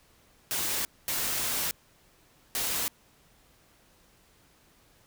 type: noise bursts at uneven times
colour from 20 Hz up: white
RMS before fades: -30 dBFS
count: 3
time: 0.51-0.85 / 1.08-1.71 / 2.55-2.88 s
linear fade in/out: 0 ms
effects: pink hiss -62 dBFS RMS until 5.06 s